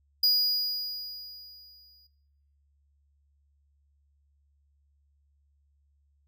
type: tone with exponential decay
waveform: square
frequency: 4900 Hz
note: D#8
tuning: 27 cents flat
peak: -20 dBFS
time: 0.23-2.07 s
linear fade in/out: 5 ms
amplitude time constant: 400 ms
effects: noise-tail reverb RT60 0.8 s tail -19 dB re dry + added 71 Hz sine -65 dBFS peak until 6.27 s